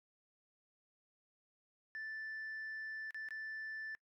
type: tone with dropouts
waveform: sine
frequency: 1760 Hz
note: A6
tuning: in tune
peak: -40 dBFS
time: 1.95-3.95 s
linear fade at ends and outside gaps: 0 ms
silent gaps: 3.107-3.145 / 3.287-3.307 s
effects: noise-tail reverb RT60 0.1 s tail -25 dB re dry + tanh soft clip ceiling -40 dBFS